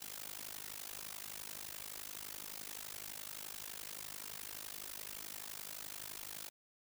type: noise with amplitude modulation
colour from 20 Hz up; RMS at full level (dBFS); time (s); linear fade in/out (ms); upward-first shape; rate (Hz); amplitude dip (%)
white; -43; 0-6.5; 20; sine; 51.7; 100
effects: none